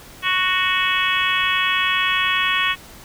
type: harmonic tone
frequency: 370 Hz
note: F#4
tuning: in tune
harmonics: 3 / 4 / 5 / 6 / 7 / 8 / 9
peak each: -23 / -27 / -23 / -26 / -23 / -27 / -25 dBFS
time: 0.22-2.76 s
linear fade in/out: 50 ms
effects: pink hiss -42 dBFS RMS until 3.04 s